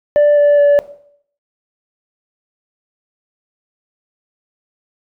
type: tone with pitch steps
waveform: sine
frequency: 587.3 / 581.9 / 576.5 Hz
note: D5 / D5 / D5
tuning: 0 / -16 / -32 cents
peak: -4 dBFS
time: 0.16-0.79 s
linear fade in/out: 0 ms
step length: 210 ms
effects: noise-tail reverb RT60 0.6 s tail -17 dB re dry + tanh soft clip ceiling -6 dBFS